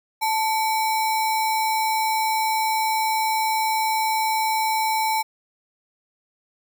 sine tone with sample-and-hold, 880 Hz, A5, in tune, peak -19 dBFS, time 0.21-5.23 s, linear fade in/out 20 ms, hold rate 3150 Hz, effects none

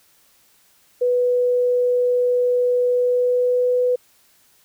sine tone with pitch glide, 493.3 to 496.7 Hz, B4 to B4, -2 to +10 cents, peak -15 dBFS, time 1.01-3.96 s, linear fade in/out 10 ms, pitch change +12 cents, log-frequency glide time 2.93-3.78 s, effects white hiss -57 dBFS RMS until 4.64 s

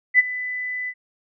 sine tone with ADSR envelope, 1998 Hz, B6, 20 cents sharp, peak -8 dBFS, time 0.14-0.94 s, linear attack 49 ms, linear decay 26 ms, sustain -17 dB, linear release 57 ms, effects none

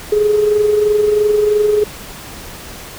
sine tone with amplitude modulation, 420 Hz, G#4, 19 cents sharp, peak -7 dBFS, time 0.12-1.84 s, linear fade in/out 5 ms, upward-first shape sine, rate 23 Hz, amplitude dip 50%, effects tanh soft clip ceiling -3 dBFS + pink hiss -32 dBFS RMS until 2.98 s

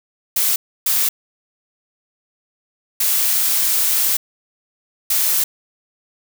blue noise bursts at uneven times, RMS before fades -17 dBFS, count 4, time 0.36-0.56 / 0.86-1.09 / 3-4.17 / 5.1-5.44 s, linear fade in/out 5 ms, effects none

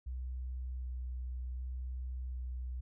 sine tone with vibrato, 62.8 Hz, B1, 30 cents sharp, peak -37 dBFS, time 0.06-2.81 s, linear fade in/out 10 ms, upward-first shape square, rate 0.66 Hz, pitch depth 10 cents each way, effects none

